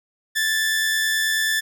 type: tone pair together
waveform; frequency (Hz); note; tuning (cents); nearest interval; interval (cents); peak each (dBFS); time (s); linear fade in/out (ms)
sawtooth; 1670.7 / 1760; G#6 / A6; +10 / 0; minor second; 90; -26 / -16; 0.35-1.61; 20
effects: none